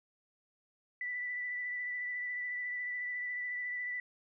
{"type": "tone with vibrato", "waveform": "sine", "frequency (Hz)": 1975.5, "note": "B6", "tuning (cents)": 0, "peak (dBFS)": -35, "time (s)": [1.01, 4], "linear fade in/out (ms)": 2, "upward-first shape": "sine", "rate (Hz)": 14, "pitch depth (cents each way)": 17, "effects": []}